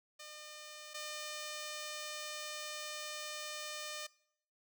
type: tone pair in turn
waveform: 5% pulse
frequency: 605 / 605 Hz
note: D#5 / D#5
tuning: -49 / -49 cents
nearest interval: unison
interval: 0 cents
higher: neither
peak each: -37 / -30 dBFS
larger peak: second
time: 0.19-0.94 / 0.94-4.07 s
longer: second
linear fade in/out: 10 ms
effects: noise-tail reverb RT60 0.7 s tail -22 dB re dry